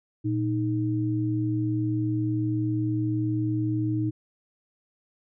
sine tone pair together, 116.54 / 311.7 Hz, A#2 / D#4, 0 / +3 cents, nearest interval octave + perfect fourth, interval 1703 cents, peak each -26 dBFS, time 0.24-4.11 s, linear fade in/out 20 ms, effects none

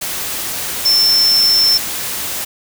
sine tone in noise, 5350 Hz, E8, 25 cents sharp, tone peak -9 dBFS, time 0.85-1.78 s, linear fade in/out 10 ms, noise white, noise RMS -22 dBFS, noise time 0.01-2.45 s, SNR +10 dB, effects none

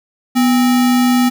sine tone with sample-and-hold, 246.9 Hz, B3, in tune, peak -9 dBFS, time 0.35-1.3 s, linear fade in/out 20 ms, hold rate 1050 Hz, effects none

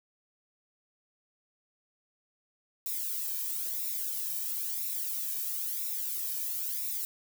violet noise with flanger, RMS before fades -34 dBFS, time 2.86-7.05 s, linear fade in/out 0 ms, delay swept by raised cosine 0.64 to 1.47 ms, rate 1 Hz, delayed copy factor -0.75, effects none

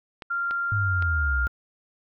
clicks, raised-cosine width 0.3 ms, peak -21 / -20 / -20 dBFS, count 3, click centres 0.222 / 0.51 / 1.024 s
sine tone with pitch glide, 1389 to 1404.3 Hz, F6 to F6, -10 to +9 cents, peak -24 dBFS, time 0.3-1.48 s, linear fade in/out 10 ms, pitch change +19 cents, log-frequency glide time 0.58-1.26 s
sine linear sweep, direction down, 106.2 to 58.27 Hz, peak -23 dBFS, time 0.72-1.47 s, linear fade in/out 0 ms
effects none

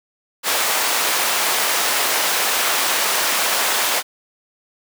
pink high-pass noise, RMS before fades -19 dBFS, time 0.43-4.03 s, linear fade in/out 50 ms, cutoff 710 Hz, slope 12 dB/octave, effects none

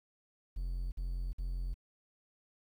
triangle tone bursts, 44 Hz, F1, 14 cents sharp, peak -32 dBFS, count 3, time 0.56-1.742 s, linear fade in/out 10 ms, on 360 ms, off 51 ms, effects 11-bit

